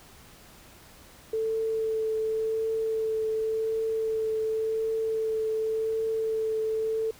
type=tone with vibrato; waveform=sine; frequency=442.1 Hz; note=A4; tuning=8 cents sharp; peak=-25 dBFS; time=1.33-7.11 s; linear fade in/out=5 ms; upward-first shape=triangle; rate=0.9 Hz; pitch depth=14 cents each way; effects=pink hiss -52 dBFS RMS until 7.19 s